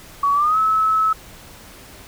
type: tone with pitch glide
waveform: sine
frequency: 1129 to 1296.9 Hz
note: C#6 to E6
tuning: +31 to -29 cents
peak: -14 dBFS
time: 0.23-1.13 s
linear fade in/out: 5 ms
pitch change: +240 cents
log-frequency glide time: 0.33-0.58 s
effects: pink hiss -42 dBFS RMS until 2.07 s